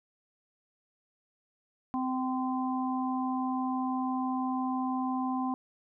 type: harmonic tone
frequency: 258 Hz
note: C4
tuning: 24 cents flat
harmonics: 1 / 3 / 4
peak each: -30 / -35 / -36 dBFS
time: 1.94-5.54 s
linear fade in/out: 0 ms
effects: none